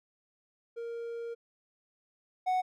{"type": "tone pair in turn", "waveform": "triangle", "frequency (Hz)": [466.2, 740], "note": ["A#4", "F#5"], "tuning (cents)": [0, 0], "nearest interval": "minor sixth", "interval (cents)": 800, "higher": "second", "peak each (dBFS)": [-34, -24], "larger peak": "second", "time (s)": [[0.76, 1.35], [2.46, 2.62]], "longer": "first", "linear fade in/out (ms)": 20, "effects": []}